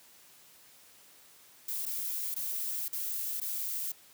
violet noise with dropouts, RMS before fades -35 dBFS, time 1.68-3.92 s, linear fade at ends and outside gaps 5 ms, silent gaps 1.856-1.862 / 2.344-2.362 / 2.883-2.928 / 3.401-3.414 s, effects white hiss -58 dBFS RMS until 4.13 s + high-pass 80 Hz 12 dB/octave

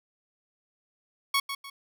15% pulse tone with echo, 1108.7 Hz, C#6, in tune, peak -16 dBFS, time 1.34-1.4 s, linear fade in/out 5 ms, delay 150 ms, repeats 2, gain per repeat -9 dB, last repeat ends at 1.7 s, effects none

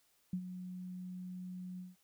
sine tone with ADSR envelope, 182.3 Hz, F#3, 25 cents flat, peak -32 dBFS, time 0.33-1.96 s, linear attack 4 ms, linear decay 72 ms, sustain -10 dB, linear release 170 ms, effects white hiss -73 dBFS RMS until 2.03 s

